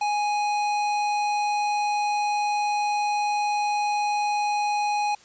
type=tone with tanh clipping; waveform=sine; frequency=830.6 Hz; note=G#5; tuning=in tune; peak=-24 dBFS; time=0.01-5.15 s; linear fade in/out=5 ms; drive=17 dB; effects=white hiss -53 dBFS RMS until 5.24 s + resampled to 16000 Hz